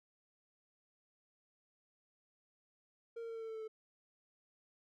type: tone with pitch steps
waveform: triangle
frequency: 462.8 / 459.1 / 455.4 / 451.7 / 448.1 / 444.5 / 440.9 / 437.3 Hz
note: A#4 / A#4 / A#4 / A4 / A4 / A4 / A4 / A4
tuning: -13 / -26 / -40 / +45 / +32 / +18 / +4 / -11 cents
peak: -40 dBFS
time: 3.16-3.68 s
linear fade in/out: 10 ms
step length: 65 ms
effects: none